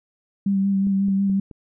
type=tone with vibrato; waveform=sine; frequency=196 Hz; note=G3; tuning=in tune; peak=-17 dBFS; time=0.46-1.4 s; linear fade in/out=5 ms; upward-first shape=sine; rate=5.5 Hz; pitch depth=23 cents each way
type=click train; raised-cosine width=3 ms; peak=-26 dBFS; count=4; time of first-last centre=0.87-1.512 s; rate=4.67 Hz
effects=none